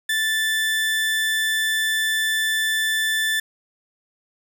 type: tone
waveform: 30% pulse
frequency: 1760 Hz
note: A6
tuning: in tune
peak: -17 dBFS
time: 0.09-3.4 s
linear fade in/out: 5 ms
effects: none